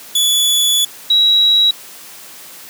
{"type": "tone pair in turn", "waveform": ["sawtooth", "sine"], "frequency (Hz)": [3433, 3874], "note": ["A7", "B7"], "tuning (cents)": [-43, -34], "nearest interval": "major second", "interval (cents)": 209, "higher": "second", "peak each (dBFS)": -8, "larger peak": "neither", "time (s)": [[0.15, 0.85], [1.1, 1.71]], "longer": "first", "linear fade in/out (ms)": 5, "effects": ["white hiss -36 dBFS RMS until 2.69 s", "high-pass 150 Hz 12 dB/octave"]}